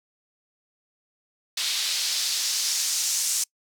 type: noise with band-pass filter sweep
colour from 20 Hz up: white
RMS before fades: -26 dBFS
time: 1.57-3.44 s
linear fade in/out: 5 ms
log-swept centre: 3800 to 6900 Hz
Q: 1.7
effects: noise-tail reverb RT60 0.1 s tail -26 dB re dry